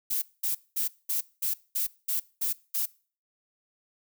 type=noise bursts; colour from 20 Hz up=violet; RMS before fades=-28 dBFS; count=9; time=0.1-2.86 s; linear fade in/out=10 ms; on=120 ms; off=210 ms; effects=noise-tail reverb RT60 0.4 s tail -22 dB re dry